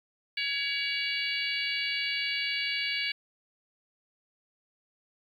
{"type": "harmonic tone with a mistuned harmonic", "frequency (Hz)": 568, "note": "C#5", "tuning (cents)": 42, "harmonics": [3, 4, 5, 6, 7, 8], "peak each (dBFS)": [-38, -32, -34, -39, -39, -37], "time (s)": [0.37, 3.12], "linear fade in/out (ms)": 5, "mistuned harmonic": 3, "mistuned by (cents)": -36, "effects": ["10-bit"]}